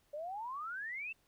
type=exponential sweep; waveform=sine; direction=up; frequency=570 to 2730 Hz; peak=-39 dBFS; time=0.13-1.13 s; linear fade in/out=10 ms; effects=pink hiss -73 dBFS RMS until 1.27 s